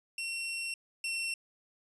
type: tone pair in turn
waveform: sawtooth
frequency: 2724 / 2713 Hz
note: F7 / E7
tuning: -44 / +49 cents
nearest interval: unison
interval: 7 cents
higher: first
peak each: -31 / -29 dBFS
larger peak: second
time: 0.18-0.74 / 1.04-1.34 s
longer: first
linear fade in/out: 2 ms
effects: resampled to 24000 Hz